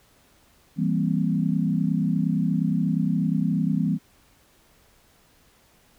sine chord, C dominant seventh, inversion first, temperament equal, 164.81 / 196 / 233.1 / 261.6 Hz, E3 / G3 / Bb3 / C4, 0 / 0 / 0 / 0 cents, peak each -24 / -25 / -28 / -28 dBFS, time 0.76-3.99 s, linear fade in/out 50 ms, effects pink hiss -59 dBFS RMS until 5.98 s

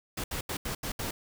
pink noise bursts at uneven times, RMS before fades -34 dBFS, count 6, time 0.17-0.24 / 0.31-0.41 / 0.49-0.57 / 0.65-0.75 / 0.83-0.92 / 0.99-1.11 s, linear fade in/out 5 ms, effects none

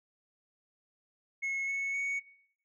sine tone with pitch steps, 2180 / 2204 / 2228 Hz, C#7 / C#7 / C#7, -29 / -11 / +8 cents, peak -28 dBFS, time 1.42-2.2 s, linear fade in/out 20 ms, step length 260 ms, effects noise-tail reverb RT60 0.7 s tail -22 dB re dry + tanh soft clip ceiling -30 dBFS

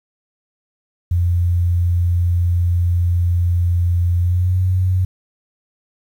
sine tone with pitch glide, 87.31 to 92.29 Hz, F2 to F#2, 0 to -4 cents, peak -13 dBFS, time 1.11-5.05 s, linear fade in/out 5 ms, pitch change +96 cents, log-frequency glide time 4.18-4.6 s, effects 8-bit

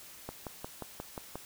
click train, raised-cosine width 1 ms, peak -24 dBFS, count 7, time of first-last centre 0.29-1.356 s, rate 5.63 Hz, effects white hiss -51 dBFS RMS until 1.45 s

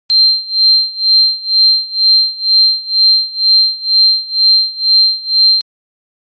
sine tone with tremolo, 4151 Hz, C8, 15 cents flat, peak -4 dBFS, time 0.1-5.61 s, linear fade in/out 0 ms, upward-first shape sine, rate 2.1 Hz, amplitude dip 90%, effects MP3 32 kbps

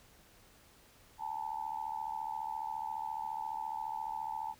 sine tone with amplitude modulation, 880 Hz, A5, in tune, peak -32 dBFS, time 1.18-4.55 s, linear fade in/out 50 ms, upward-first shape sine, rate 74.5 Hz, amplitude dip 90%, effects pink hiss -62 dBFS RMS until 4.59 s

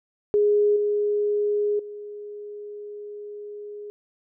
sine tone with level steps, 414.7 Hz, G#4, 3 cents flat, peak -16 / -20 / -34 dBFS, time 0.34-3.9 s, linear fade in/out 0 ms, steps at 0.76 / 1.79 s, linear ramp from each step 5 ms, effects none

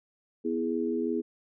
sine chord, E major, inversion second, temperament equal, 246.9 / 329.6 / 415.3 Hz, B3 / E4 / G#4, 0 / 0 / 0 cents, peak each -31 dBFS, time 0.44-1.22 s, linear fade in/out 20 ms, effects none

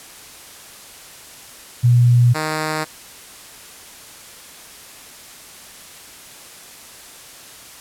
sine / 5% pulse tone pair in turn, 121.3 / 155.52 Hz, B2 / D#3, -31 / 0 cents, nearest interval major third, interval 431 cents, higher second, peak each -9 dBFS, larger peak neither, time 1.83-2.34 / 2.34-2.85 s, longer neither, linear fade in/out 20 ms, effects white hiss -40 dBFS RMS until 7.8 s + low-pass 12000 Hz 12 dB/octave

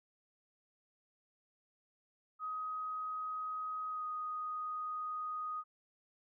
sine tone with pitch glide, 1259 to 1244.5 Hz, D#6 to D#6, +20 to 0 cents, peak -37 dBFS, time 2.39-5.64 s, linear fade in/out 50 ms, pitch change -20 cents, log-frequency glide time 3.89-4.04 s, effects none

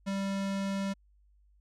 square tone, 196 Hz, G3, in tune, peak -31 dBFS, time 0.06-0.94 s, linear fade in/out 20 ms, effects added 50 Hz sine -61 dBFS peak until 1.6 s + low-pass 8000 Hz 12 dB/octave

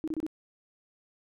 sine tone bursts, 315 Hz, D#4, 21 cents sharp, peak -29 dBFS, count 4, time 0.04-0.265 s, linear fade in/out 0 ms, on 36 ms, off 27 ms, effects none

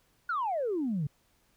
sine exponential sweep, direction down, 1485 to 135.6 Hz, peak -27 dBFS, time 0.29-1.07 s, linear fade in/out 5 ms, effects tanh soft clip ceiling -24 dBFS + pink hiss -69 dBFS RMS until 1.56 s

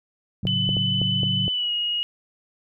sine chord, F# minor, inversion first, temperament equal, 110 / 138.59 / 185 Hz, A2 / C#3 / F#3, 0 / 0 / 0 cents, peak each -28 / -28 / -27 dBFS, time 0.43-1.48 s, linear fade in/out 5 ms
clicks, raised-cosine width 2 ms, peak -17 dBFS, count 6, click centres 0.453 / 0.691 / 0.768 / 1.016 / 1.233 / 1.48 s
sine tone with pitch glide, 3008 to 2882 Hz, F#7 to F#7, +28 to -46 cents, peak -22 dBFS, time 0.47-2.03 s, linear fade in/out 0 ms, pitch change -74 cents, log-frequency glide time 1.51-1.72 s
effects none

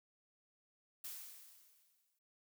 blue noise with exponential decay, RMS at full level -45 dBFS, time 1.04-2.19 s, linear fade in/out 5 ms, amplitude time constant 250 ms, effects noise-tail reverb RT60 0.2 s tail -24 dB re dry

